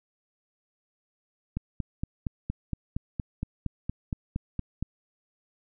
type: click train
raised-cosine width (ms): 5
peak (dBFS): -17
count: 15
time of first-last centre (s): 1.57-4.826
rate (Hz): 4.3
effects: none